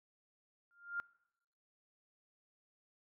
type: tone with exponential growth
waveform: sine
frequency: 1400 Hz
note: F6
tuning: 4 cents sharp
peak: -33 dBFS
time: 0.71-1 s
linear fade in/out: 0 ms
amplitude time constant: 63 ms
effects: noise-tail reverb RT60 0.9 s tail -24 dB re dry